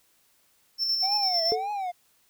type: tone with tremolo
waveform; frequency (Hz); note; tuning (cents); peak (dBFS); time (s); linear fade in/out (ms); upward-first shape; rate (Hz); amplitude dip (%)
triangle; 5370; E8; +31; -21; 0.78-1.56; 50; square; 8.9; 35
type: tone with vibrato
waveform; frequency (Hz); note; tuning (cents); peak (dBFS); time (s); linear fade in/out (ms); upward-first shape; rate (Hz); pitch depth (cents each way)
triangle; 740; F#5; 0; -26; 1.02-1.92; 20; triangle; 1.8; 230
type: tone with exponential decay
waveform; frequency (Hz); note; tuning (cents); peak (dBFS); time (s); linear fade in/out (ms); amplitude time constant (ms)
sine; 440; A4; 0; -20; 1.52-1.73; 0; 45
effects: white hiss -65 dBFS RMS until 2.29 s